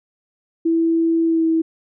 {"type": "tone with pitch glide", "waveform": "sine", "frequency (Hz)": [329.6, 324.5], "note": ["E4", "E4"], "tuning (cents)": [0, -27], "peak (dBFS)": -14, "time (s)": [0.65, 1.62], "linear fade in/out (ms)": 10, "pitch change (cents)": -27, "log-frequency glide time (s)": [1.25, 1.45], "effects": []}